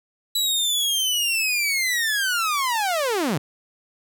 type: linear sweep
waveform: sawtooth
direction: down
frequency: 3951 to 124.5 Hz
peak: -17 dBFS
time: 0.35-3.38 s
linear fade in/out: 5 ms
effects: none

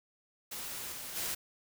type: noise with level steps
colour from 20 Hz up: white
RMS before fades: -41 / -43 / -36 dBFS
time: 0.51-1.35 s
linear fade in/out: 10 ms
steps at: 0.91 / 1.15 s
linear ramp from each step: 20 ms
effects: none

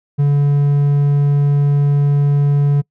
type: tone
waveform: triangle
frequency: 143.3 Hz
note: D3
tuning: 42 cents flat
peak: -8 dBFS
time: 0.18-2.82 s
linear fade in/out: 20 ms
effects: noise-tail reverb RT60 0.1 s tail -25 dB re dry

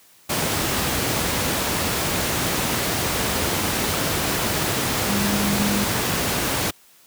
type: tone in noise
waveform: sine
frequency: 202.8 Hz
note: G#3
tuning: 41 cents flat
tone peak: -21 dBFS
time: 5.09-5.85 s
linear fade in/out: 10 ms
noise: pink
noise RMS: -22 dBFS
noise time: 0.29-6.71 s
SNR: -2 dB
effects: white hiss -53 dBFS RMS until 7.06 s + high-pass 80 Hz 12 dB/octave

